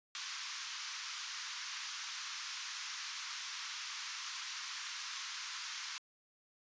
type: band-pass noise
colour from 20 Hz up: white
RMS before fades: -44 dBFS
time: 0.15-5.98 s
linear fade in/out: 0 ms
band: 1000 to 6500 Hz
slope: 48 dB/octave
effects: resampled to 16000 Hz